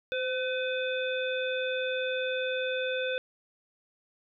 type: harmonic tone with a mistuned harmonic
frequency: 505 Hz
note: B4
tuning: 39 cents sharp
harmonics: 1 / 3 / 5 / 7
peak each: -30 / -35 / -37 / -38 dBFS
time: 0.12-3.18 s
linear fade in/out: 0 ms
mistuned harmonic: 1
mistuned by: +33 cents
effects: none